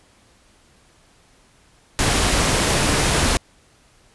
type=noise; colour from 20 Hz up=pink; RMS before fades=-18 dBFS; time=1.99-3.37 s; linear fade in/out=0 ms; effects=pink hiss -55 dBFS RMS until 4.14 s + resampled to 24000 Hz